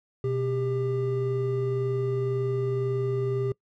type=tone pair together; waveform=triangle; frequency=125.4 / 398.1 Hz; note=B2 / G4; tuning=+27 / +27 cents; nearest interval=octave + minor sixth; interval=2000 cents; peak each=-26 / -25 dBFS; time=0.24-3.52 s; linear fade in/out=2 ms; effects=noise-tail reverb RT60 0.1 s tail -23 dB re dry